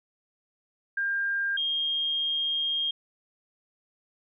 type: tone pair in turn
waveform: sine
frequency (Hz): 1601 / 3228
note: G6 / G#7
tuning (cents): +36 / -50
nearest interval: octave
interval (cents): 1214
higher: second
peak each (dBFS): -25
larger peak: neither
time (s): 0.97-1.57 / 1.57-2.91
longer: second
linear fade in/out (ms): 5
effects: none